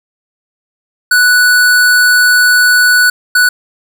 square tone bursts at uneven times, 1480 Hz, F#6, in tune, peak -6 dBFS, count 2, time 1.11-3.1 / 3.35-3.49 s, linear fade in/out 5 ms, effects 7-bit

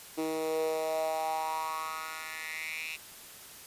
10% pulse tone with high-pass filter sweep, 158.6 Hz, D#3, 33 cents sharp, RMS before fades -34 dBFS, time 0.17-2.97 s, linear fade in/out 20 ms, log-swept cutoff 340 to 2700 Hz, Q 5.2, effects white hiss -49 dBFS RMS until 3.66 s + resampled to 32000 Hz

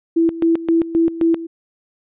sine tone with tremolo, 331.2 Hz, E4, 8 cents sharp, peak -11 dBFS, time 0.16-1.47 s, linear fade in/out 10 ms, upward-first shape square, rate 3.8 Hz, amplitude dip 80%, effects resampled to 8000 Hz

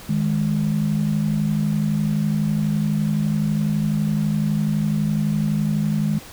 sine tone pair together, 155.76 / 207.7 Hz, D#3 / G#3, +2 / 0 cents, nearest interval perfect fourth, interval 498 cents, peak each -20 dBFS, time 0.09-6.19 s, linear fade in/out 5 ms, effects tanh soft clip ceiling -10 dBFS + pink hiss -40 dBFS RMS until 6.32 s

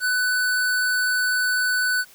square tone, 1496 Hz, F#6, 19 cents sharp, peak -20 dBFS, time 0-2.05 s, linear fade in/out 50 ms, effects white hiss -50 dBFS RMS until 2.14 s

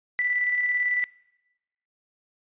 sine tone with tremolo, 1975.5 Hz, B6, in tune, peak -21 dBFS, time 0.19-1.04 s, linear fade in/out 0 ms, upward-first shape square, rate 18 Hz, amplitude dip 35%, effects noise-tail reverb RT60 1.0 s tail -23 dB re dry + resampled to 8000 Hz

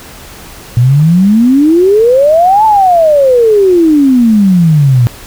sine exponential two-way sweep, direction up then down, 116.6 to 890 to 116.6 Hz, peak -3 dBFS, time 0.77-5.07 s, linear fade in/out 0 ms, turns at 2.65 s, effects pink hiss -31 dBFS RMS until 5.26 s

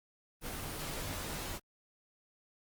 pink noise with comb filter, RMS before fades -40 dBFS, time 0.41-1.6 s, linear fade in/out 50 ms, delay 17 ms, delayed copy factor -0.5, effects Opus 24 kbps

